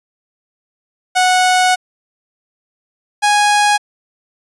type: tone pair in turn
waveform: sawtooth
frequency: 736 / 828 Hz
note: F#5 / G#5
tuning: -9 / -5 cents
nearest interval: major second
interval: 204 cents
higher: second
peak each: -6 dBFS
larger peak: neither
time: 1.15-1.76 / 3.22-3.78 s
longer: first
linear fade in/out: 20 ms
effects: resampled to 24000 Hz